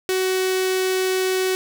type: tone with notch filter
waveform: sawtooth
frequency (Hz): 374.4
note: F#4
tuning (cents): +20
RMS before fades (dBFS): -21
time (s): 0.09-1.55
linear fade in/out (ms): 0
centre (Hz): 900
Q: 0.95
effects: none